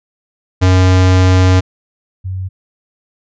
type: tone pair in turn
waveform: square / sine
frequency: 92.5 / 93.74 Hz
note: F#2 / F#2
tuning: 0 / +23 cents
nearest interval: unison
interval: 23 cents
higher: second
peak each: -7 / -18 dBFS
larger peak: first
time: 0.61-1.61 / 2.24-2.49 s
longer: first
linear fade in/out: 20 ms
effects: resampled to 16000 Hz